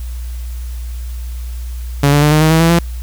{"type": "tone with pitch steps", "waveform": "sawtooth", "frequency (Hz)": [141.8, 145.53, 149.37, 153.3, 157.34, 161.48, 165.73, 170.1], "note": ["C#3", "D3", "D3", "D#3", "D#3", "E3", "E3", "F3"], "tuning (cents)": [40, -15, 30, -25, 20, -35, 10, -45], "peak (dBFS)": -4, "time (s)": [2.03, 2.79], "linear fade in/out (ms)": 5, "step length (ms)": 95, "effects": ["added 60 Hz sine -21 dBFS peak until 3.02 s", "white hiss -41 dBFS RMS until 3.02 s"]}